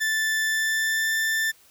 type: tone with pitch glide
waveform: 40% pulse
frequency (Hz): 1760 to 1775.3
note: A6 to A6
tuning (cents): 0 to +15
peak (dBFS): -21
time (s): 0-1.52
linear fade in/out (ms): 20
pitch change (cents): +15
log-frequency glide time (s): 0.46-1.12
effects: white hiss -56 dBFS RMS until 1.7 s